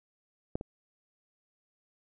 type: clicks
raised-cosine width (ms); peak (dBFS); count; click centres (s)
2; -18 / -25; 2; 0.555 / 0.611
effects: none